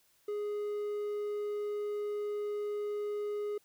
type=tone; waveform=triangle; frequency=415.3 Hz; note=G#4; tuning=in tune; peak=-31 dBFS; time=0.28-3.58 s; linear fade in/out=5 ms; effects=white hiss -69 dBFS RMS until 3.64 s